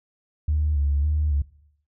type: tone with vibrato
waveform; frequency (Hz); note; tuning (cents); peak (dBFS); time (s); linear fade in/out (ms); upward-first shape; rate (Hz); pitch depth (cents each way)
sine; 73.42; D2; 0; -18; 0.48-1.42; 5; square; 1.8; 50
effects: noise-tail reverb RT60 0.7 s tail -20 dB re dry + tanh soft clip ceiling -14 dBFS